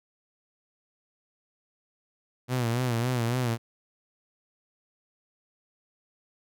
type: tone with vibrato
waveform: sawtooth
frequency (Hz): 121.3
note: B2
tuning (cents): -31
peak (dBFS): -21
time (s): 2.48-3.58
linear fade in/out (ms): 50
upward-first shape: sine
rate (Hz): 3.6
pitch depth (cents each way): 95
effects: none